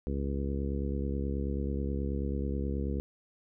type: harmonic tone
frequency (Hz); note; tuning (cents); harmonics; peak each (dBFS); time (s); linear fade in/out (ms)
69.3; C#2; 0; 1 / 2 / 3 / 4 / 5 / 6 / 7; -32 / -39 / -37 / -40 / -42 / -42 / -43; 0.07-3; 0
effects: none